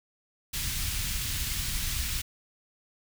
pink band-stop noise, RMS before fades -31 dBFS, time 0.53-2.22 s, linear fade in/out 10 ms, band 110 to 2500 Hz, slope 12 dB/octave, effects none

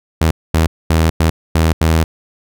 sawtooth tone bursts at uneven times, 80.7 Hz, E2, 36 cents flat, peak -6 dBFS, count 6, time 0.21-0.31 / 0.54-0.67 / 0.9-1.1 / 1.2-1.3 / 1.55-1.73 / 1.81-2.04 s, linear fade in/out 5 ms, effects none

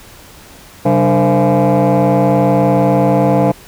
sine tone with frequency modulation, 192.7 Hz, G3, 29 cents flat, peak -6 dBFS, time 0.85-3.52 s, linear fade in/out 10 ms, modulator 163 Hz, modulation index 3.8, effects tanh soft clip ceiling -7 dBFS + pink hiss -39 dBFS RMS until 3.67 s

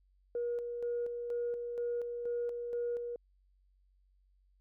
sine tone with tremolo, 478 Hz, A#4, 43 cents sharp, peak -31 dBFS, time 0.35-3.16 s, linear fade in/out 2 ms, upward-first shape square, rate 2.1 Hz, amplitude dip 45%, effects tanh soft clip ceiling -28 dBFS + added 47 Hz sine -66 dBFS peak until 4.6 s

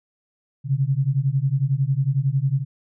sine beating tone pair, 130.81 / 141.81 Hz, C3 / C#3, 0 / +40 cents, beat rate 11 Hz, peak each -21 dBFS, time 0.64-2.65 s, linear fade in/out 50 ms, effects none

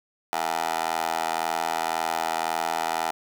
15% pulse tone with high-pass filter, 81.9 Hz, E2, 11 cents flat, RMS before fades -27 dBFS, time 0.33-3.11 s, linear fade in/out 0 ms, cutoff 740 Hz, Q 2.5, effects none

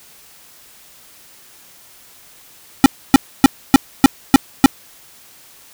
square tone bursts, 270 Hz, C#4, 45 cents flat, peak -3 dBFS, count 7, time 2.84-4.66 s, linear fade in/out 0 ms, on 20 ms, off 280 ms, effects white hiss -45 dBFS RMS until 5.73 s

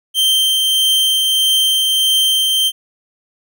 45% pulse tone with tremolo, 3136 Hz, G7, in tune, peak -10 dBFS, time 0.14-2.72 s, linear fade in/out 50 ms, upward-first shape triangle, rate 1.6 Hz, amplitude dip 25%, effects none

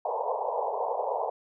white band-pass noise, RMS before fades -30 dBFS, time 0.05-1.3 s, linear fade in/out 5 ms, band 430 to 990 Hz, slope 96 dB/octave, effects none

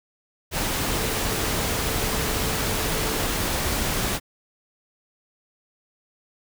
sine tone in noise, 440 Hz, A4, in tune, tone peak -35 dBFS, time 0.85-3.27 s, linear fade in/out 50 ms, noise pink, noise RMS -25 dBFS, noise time 0.51-4.2 s, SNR -13 dB, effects none

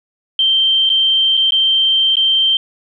sine tone with dropouts, 3136 Hz, G7, in tune, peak -10 dBFS, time 0.39-2.57 s, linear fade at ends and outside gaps 2 ms, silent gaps 0.893-0.9 / 1.37-1.374 / 1.507-1.521 / 2.156-2.168 s, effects none

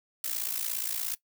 blue noise with amplitude modulation, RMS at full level -29 dBFS, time 0.24-1.15 s, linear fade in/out 2 ms, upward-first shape sine, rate 57.1 Hz, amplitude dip 80%, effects noise-tail reverb RT60 0.1 s tail -19 dB re dry

